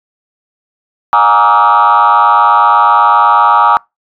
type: tone with frequency modulation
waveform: sine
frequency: 1046.5 Hz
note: C6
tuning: in tune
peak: -3 dBFS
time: 1.13-3.77 s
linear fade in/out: 0 ms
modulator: 108 Hz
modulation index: 2.5
effects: noise-tail reverb RT60 0.2 s tail -26 dB re dry + tanh soft clip ceiling -1 dBFS